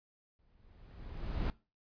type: noise with exponential growth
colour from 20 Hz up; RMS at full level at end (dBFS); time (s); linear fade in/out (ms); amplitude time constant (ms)
brown; -31; 0.39-1.5; 0; 240
effects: noise-tail reverb RT60 0.3 s tail -20 dB re dry + resampled to 11025 Hz